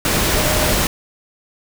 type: tone in noise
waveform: sine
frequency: 612 Hz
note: D#5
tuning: 29 cents flat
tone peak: -23 dBFS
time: 0.36-0.73 s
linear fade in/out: 2 ms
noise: pink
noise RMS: -17 dBFS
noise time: 0.05-0.87 s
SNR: -9 dB
effects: none